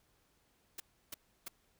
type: noise bursts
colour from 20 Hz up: white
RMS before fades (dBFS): -43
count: 3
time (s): 0.78-1.483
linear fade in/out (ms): 5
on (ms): 21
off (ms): 320
effects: pink hiss -73 dBFS RMS until 1.79 s